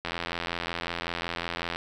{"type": "click train", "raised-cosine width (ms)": 0.3, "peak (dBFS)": -14, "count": 147, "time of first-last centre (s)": [0.05, 1.76], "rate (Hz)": 85.4, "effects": ["9-bit"]}